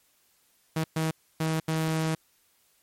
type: tone bursts at uneven times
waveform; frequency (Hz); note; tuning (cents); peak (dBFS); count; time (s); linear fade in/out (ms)
sawtooth; 159.5; D#3; +43; -21; 4; 0.76-0.84 / 0.96-1.11 / 1.4-1.6 / 1.68-2.15; 5
effects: white hiss -66 dBFS RMS until 2.82 s + MP3 64 kbps